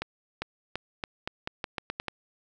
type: accelerating click train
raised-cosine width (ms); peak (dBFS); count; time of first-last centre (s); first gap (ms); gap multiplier
0.3; -15; 11; 0.02-2.083; 400; 0.84
effects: none